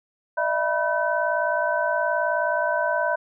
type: tone cluster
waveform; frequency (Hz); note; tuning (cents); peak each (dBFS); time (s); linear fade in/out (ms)
sine; 604 / 663 / 978 / 1525; D5 / E5 / B5 / G6; +48 / +10 / -17 / -48; -26; 0.37-3.16; 10
effects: none